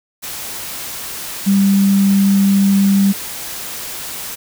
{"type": "tone in noise", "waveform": "sine", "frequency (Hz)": 197.1, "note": "G3", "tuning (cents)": 10, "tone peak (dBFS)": -9, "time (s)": [1.46, 3.13], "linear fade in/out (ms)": 20, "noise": "white", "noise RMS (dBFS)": -27, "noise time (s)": [0.22, 4.36], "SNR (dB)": 15, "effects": []}